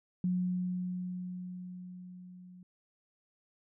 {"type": "tone with level ramp", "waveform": "sine", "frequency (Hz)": 181.1, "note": "F#3", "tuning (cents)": -37, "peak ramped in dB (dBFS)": [-27, -50], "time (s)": [0.24, 2.63], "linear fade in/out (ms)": 2, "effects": []}